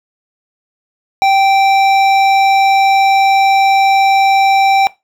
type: tone with hard clipping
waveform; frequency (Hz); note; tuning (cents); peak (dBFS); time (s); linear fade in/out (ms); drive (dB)
sine; 781; G5; -7; -9; 1.22-4.87; 0; 12
effects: noise-tail reverb RT60 0.2 s tail -18 dB re dry